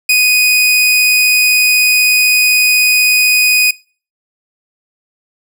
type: tone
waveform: sawtooth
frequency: 2489 Hz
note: D#7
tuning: in tune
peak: -4 dBFS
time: 0.09-3.71 s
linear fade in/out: 5 ms
effects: noise-tail reverb RT60 0.4 s tail -23 dB re dry